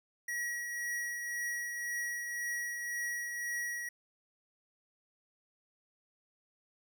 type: tone with tremolo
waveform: square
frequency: 1913 Hz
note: A#6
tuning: 44 cents sharp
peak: -34 dBFS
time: 0.28-3.89 s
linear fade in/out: 5 ms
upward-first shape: triangle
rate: 1.9 Hz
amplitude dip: 40%
effects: none